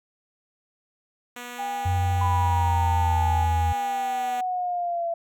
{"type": "tone", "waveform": "5% pulse", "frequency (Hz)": 243.8, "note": "B3", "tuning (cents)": -22, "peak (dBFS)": -24, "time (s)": [1.36, 4.41], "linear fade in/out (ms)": 5}
{"type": "tone with vibrato", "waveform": "sine", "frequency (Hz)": 799, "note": "G5", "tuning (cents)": 33, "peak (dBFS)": -27, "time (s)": [1.58, 3.46], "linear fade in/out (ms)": 20, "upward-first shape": "triangle", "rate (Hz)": 1.4, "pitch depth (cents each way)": 15}
{"type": "tone with pitch glide", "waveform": "sine", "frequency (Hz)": [91.3, 82.76], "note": ["F#2", "E2"], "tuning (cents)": [-23, 7], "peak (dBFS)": -21, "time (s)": [1.85, 3.73], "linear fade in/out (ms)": 10, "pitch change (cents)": -170, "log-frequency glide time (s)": [2.15, 3.27]}
{"type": "exponential sweep", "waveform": "sine", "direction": "down", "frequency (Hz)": [1000, 672], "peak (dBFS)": -24, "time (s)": [2.21, 5.14], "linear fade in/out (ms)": 5}
{"effects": []}